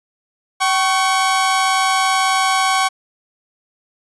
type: tone pair together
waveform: sawtooth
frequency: 765.2 / 1108.7 Hz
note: G5 / C#6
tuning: -42 / 0 cents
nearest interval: tritone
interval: 642 cents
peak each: -13 dBFS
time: 0.6-2.89 s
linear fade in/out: 20 ms
effects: resampled to 24000 Hz